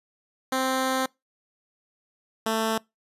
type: tone pair in turn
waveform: 10% pulse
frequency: 261.6 / 222.2 Hz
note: C4 / A3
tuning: 0 / +17 cents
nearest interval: minor third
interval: 283 cents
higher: first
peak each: -15 dBFS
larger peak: neither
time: 0.52-1.06 / 2.46-2.78 s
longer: first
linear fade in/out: 5 ms
effects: noise-tail reverb RT60 0.2 s tail -24 dB re dry + resampled to 32000 Hz